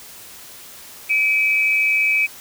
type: tone pair together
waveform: sine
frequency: 2322 / 2536 Hz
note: D7 / D#7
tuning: -20 / +32 cents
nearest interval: major second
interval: 152 cents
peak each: -17 / -18 dBFS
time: 1.09-2.27 s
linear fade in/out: 20 ms
effects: white hiss -40 dBFS RMS until 2.4 s